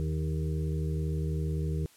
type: harmonic tone with a mistuned harmonic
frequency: 77.78 Hz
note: D#2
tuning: in tune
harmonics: 1 / 2 / 4 / 5 / 6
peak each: -31 / -31 / -43 / -41 / -44 dBFS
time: 0-1.86 s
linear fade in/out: 0 ms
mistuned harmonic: 5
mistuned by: +25 cents
effects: white hiss -59 dBFS RMS until 1.96 s + low-pass 12000 Hz 12 dB/octave